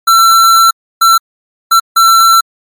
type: tone bursts at uneven times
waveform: square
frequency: 1346 Hz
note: E6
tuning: 36 cents sharp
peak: -4 dBFS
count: 4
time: 0.07-0.71 / 1.01-1.18 / 1.71-1.8 / 1.96-2.41 s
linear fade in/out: 10 ms
effects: MP3 96 kbps